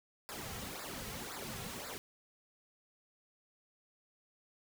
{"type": "noise with flanger", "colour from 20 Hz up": "pink", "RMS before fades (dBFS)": -44, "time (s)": [0.29, 1.98], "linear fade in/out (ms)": 0, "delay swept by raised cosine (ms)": [0.32, 3.42], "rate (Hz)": 1.9, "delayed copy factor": -0.8, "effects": []}